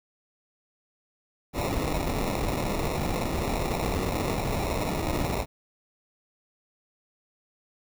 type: noise with sample-and-hold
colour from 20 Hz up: pink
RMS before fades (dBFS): -28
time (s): 1.53-5.46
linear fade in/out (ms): 50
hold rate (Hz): 1575
effects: none